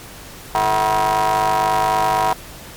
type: ring-modulated tone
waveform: 35% pulse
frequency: 103.83 Hz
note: G#2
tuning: in tune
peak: -10 dBFS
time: 0.55-2.33 s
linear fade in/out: 0 ms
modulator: 858 Hz
effects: pink hiss -37 dBFS RMS until 2.76 s + MP3 96 kbps

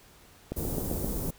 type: click train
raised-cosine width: 2 ms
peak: -18 dBFS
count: 5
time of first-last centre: 0.52-1.046 s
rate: 7.61 Hz
type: band-stop noise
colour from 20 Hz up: pink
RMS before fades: -32 dBFS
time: 0.56-1.31 s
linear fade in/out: 10 ms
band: 460 to 12000 Hz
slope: 12 dB/octave
effects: pink hiss -56 dBFS RMS until 1.38 s

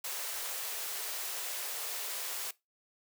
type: high-pass noise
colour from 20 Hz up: white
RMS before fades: -38 dBFS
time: 0.04-2.51 s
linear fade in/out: 5 ms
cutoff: 390 Hz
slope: 48 dB/octave
effects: noise-tail reverb RT60 0.2 s tail -20 dB re dry

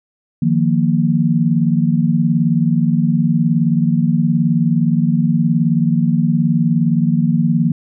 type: chord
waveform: sine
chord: Eb suspended second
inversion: none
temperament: equal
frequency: 155.56 / 174.61 / 233.1 Hz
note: Eb3 / F3 / Bb3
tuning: 0 / 0 / 0 cents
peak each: -16 dBFS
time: 0.42-7.72 s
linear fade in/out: 5 ms
effects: none

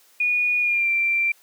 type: tone with pitch glide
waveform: sine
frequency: 2453 to 2357 Hz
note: D#7 to D7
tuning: -25 to +6 cents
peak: -18 dBFS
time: 0.2-1.32 s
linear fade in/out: 5 ms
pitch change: -69 cents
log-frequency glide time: 0.6-0.89 s
effects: white hiss -56 dBFS RMS until 1.42 s + high-pass 400 Hz 12 dB/octave

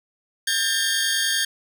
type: tone cluster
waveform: 25% pulse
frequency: 1600 / 1793 / 3250 / 4580 Hz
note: G6 / A6 / G#7 / D8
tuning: +35 / +32 / -38 / -44 cents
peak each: -22 dBFS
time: 0.47-1.45 s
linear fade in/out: 5 ms
effects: none

